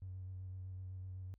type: tone with vibrato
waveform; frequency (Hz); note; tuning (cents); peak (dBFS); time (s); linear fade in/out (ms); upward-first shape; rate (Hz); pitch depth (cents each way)
triangle; 93; F#2; +9; -40; 0.02-1.34; 0; square; 7.9; 18
effects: tanh soft clip ceiling -41 dBFS + added 50 Hz sine -67 dBFS peak until 1.38 s